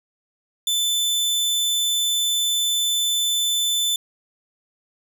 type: tone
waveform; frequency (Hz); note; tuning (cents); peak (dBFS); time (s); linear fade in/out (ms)
sawtooth; 3520; A7; 0; -16; 0.67-3.96; 2
effects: none